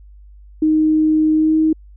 sine tone with pitch glide, 311.1 to 315.1 Hz, D#4 to D#4, 0 to +22 cents, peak -11 dBFS, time 0.62-1.73 s, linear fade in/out 5 ms, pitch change +22 cents, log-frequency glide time 1.34-1.56 s, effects added 50 Hz sine -39 dBFS peak until 1.96 s

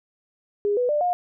sine tone with pitch steps, 410 / 493.2 / 593.4 / 713.9 Hz, G#4 / B4 / D5 / F5, -22 / -2 / +18 / +38 cents, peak -19 dBFS, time 0.65-1.13 s, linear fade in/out 0 ms, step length 120 ms, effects none

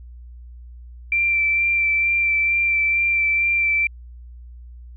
sine tone with vibrato, 2349 Hz, D7, in tune, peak -16 dBFS, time 1.12-3.87 s, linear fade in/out 2 ms, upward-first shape sine, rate 2.2 Hz, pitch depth 16 cents each way, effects added 60 Hz sine -37 dBFS peak until 4.96 s

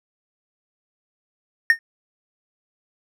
triangle tone with exponential decay, 1834 Hz, A#6, 29 cents flat, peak -5 dBFS, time 1.7-1.79 s, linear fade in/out 1 ms, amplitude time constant 18 ms, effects none

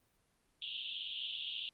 white band-pass noise, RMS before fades -42 dBFS, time 0.62-1.69 s, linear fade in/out 2 ms, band 2800 to 3600 Hz, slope 96 dB/octave, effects pink hiss -75 dBFS RMS until 1.73 s + Opus 32 kbps

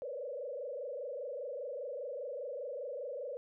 sine tone with frequency modulation, 534 Hz, C5, 35 cents sharp, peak -38 dBFS, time 0.02-3.37 s, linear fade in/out 0 ms, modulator 25 Hz, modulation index 2.3, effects none

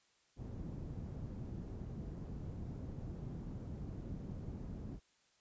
white low-pass noise, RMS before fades -45 dBFS, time 0.36-5 s, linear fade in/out 50 ms, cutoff 170 Hz, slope 12 dB/octave, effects white hiss -73 dBFS RMS until 5.4 s + resampled to 16000 Hz

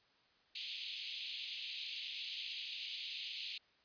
white band-pass noise, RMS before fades -45 dBFS, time 0.55-3.58 s, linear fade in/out 5 ms, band 2500 to 4400 Hz, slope 48 dB/octave, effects white hiss -71 dBFS RMS until 3.84 s + resampled to 11025 Hz

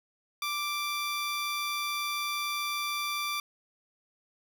15% pulse tone, 1174.7 Hz, D6, in tune, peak -24 dBFS, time 0.42-3.4 s, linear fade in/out 2 ms, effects none

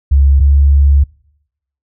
sine tone pair in turn, 69.3 / 70.39 Hz, C#2 / C#2, 0 / +27 cents, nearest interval unison, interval 27 cents, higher second, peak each -5 dBFS, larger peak neither, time 0.11-0.4 / 0.4-1.04 s, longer second, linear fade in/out 10 ms, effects noise-tail reverb RT60 0.8 s tail -25 dB re dry

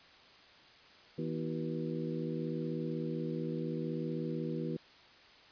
harmonic tone with a mistuned harmonic, 80.7 Hz, E2, 36 cents flat, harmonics 2 / 3 / 4 / 5 / 6, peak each -38 / -40 / -41 / -42 / -43 dBFS, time 1.18-4.77 s, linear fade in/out 5 ms, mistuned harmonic 5, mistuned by -110 cents, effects white hiss -58 dBFS RMS until 5.51 s + resampled to 11025 Hz

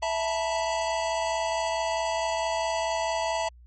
square chord, E suspended fourth, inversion none, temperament equal with one note detuned, 659.3 / 880 / 964.6 Hz, E5 / A5 / B5, 0 / 0 / -41 cents, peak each -29 / -31 / -33 dBFS, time 0.02-3.49 s, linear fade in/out 10 ms, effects added 60 Hz sine -48 dBFS peak until 3.66 s + MP3 32 kbps

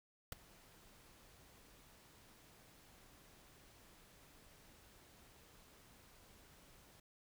pink noise with ADSR envelope, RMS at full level -42 dBFS, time 0.32-7 s, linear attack 3 ms, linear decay 12 ms, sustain -22 dB, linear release 4 ms, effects none

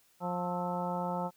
harmonic tone with a mistuned harmonic, 177.2 Hz, F3, 25 cents sharp, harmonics 1 / 2 / 3 / 4 / 5 / 6 / 7, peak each -36 / -45 / -38 / -40 / -36 / -47 / -43 dBFS, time 0.2-1.31 s, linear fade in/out 50 ms, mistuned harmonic 7, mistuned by +92 cents, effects white hiss -67 dBFS RMS until 1.36 s

